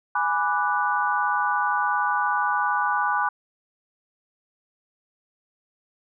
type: chord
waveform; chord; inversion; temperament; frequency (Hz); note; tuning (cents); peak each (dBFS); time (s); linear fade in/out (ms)
sine; G# half-diminished seventh; none; equal; 830.6 / 987.8 / 1174.7 / 1480; G#5 / B5 / D6 / F#6; 0 / 0 / 0 / 0; -26; 0.15-3.29; 5
effects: none